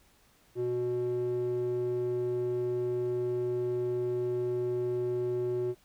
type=tone with band-pass filter; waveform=square; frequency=122.4 Hz; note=B2; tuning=15 cents flat; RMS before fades=-31 dBFS; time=0.55-5.75 s; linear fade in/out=50 ms; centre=330 Hz; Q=7; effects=pink hiss -64 dBFS RMS until 5.84 s